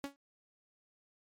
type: tone with exponential decay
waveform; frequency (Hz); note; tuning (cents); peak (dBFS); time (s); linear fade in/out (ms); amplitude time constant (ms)
sawtooth; 279.9; C#4; +17; -30; 0.04-0.16; 0; 26
effects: MP3 64 kbps